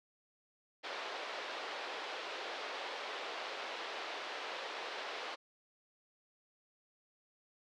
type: band-pass noise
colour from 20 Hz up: pink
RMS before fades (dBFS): -43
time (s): 0.83-5.36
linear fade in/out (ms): 20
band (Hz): 440 to 4300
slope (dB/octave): 24
effects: none